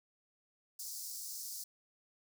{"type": "high-pass noise", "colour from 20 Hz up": "pink", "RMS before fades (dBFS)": -44, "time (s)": [0.79, 1.64], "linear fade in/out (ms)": 5, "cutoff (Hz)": 4800, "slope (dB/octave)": 48, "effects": []}